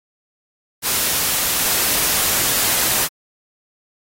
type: noise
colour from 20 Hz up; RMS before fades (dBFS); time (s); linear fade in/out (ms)
white; -18; 0.82-3.09; 50
effects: AAC 48 kbps